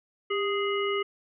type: harmonic tone with a mistuned harmonic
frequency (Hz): 415.6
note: G#4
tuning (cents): +1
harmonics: 1 / 3 / 5 / 7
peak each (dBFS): -27 / -32 / -34 / -35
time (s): 0.3-1.03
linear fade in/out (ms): 10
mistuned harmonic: 1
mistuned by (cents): -61
effects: none